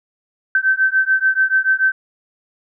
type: beating tone pair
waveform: sine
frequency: 1541 / 1547.9 Hz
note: G6 / G6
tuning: -30 / -22 cents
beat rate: 6.9 Hz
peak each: -16 dBFS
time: 0.55-1.92 s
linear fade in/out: 2 ms
effects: none